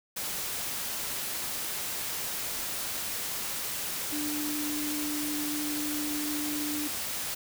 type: tone in noise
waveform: sine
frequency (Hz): 297.8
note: D4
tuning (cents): +24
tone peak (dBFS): -32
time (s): 4.12-6.88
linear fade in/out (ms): 10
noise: white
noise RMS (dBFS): -34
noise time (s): 0.16-7.35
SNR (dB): -1
effects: none